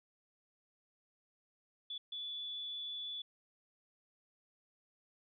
sine tone bursts at uneven times, 3451 Hz, A7, 34 cents flat, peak -40 dBFS, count 2, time 1.9-1.98 / 2.12-3.22 s, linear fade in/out 5 ms, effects none

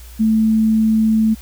sine tone, 220 Hz, A3, in tune, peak -11 dBFS, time 0.19-1.35 s, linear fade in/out 20 ms, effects added 60 Hz sine -35 dBFS peak until 1.41 s + white hiss -44 dBFS RMS until 1.41 s

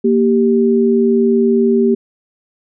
sine tone pair together, 233.1 / 392 Hz, A#3 / G4, 0 / 0 cents, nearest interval major sixth, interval 900 cents, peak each -12 dBFS, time 0.04-1.95 s, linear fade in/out 10 ms, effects none

